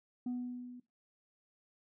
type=tone with level ramp; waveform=sine; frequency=246.9 Hz; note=B3; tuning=in tune; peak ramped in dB=-31 to -48 dBFS; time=0.26-0.8 s; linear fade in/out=5 ms; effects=noise-tail reverb RT60 0.2 s tail -17 dB re dry + tanh soft clip ceiling -33 dBFS